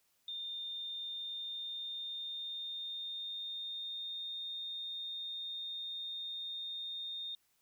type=tone with pitch glide; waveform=sine; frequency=3622 to 3662 Hz; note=A7 to A#7; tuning=+49 to -32 cents; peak=-39 dBFS; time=0.28-7.35 s; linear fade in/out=2 ms; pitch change=+19 cents; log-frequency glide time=1.05-4.31 s; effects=white hiss -75 dBFS RMS until 7.61 s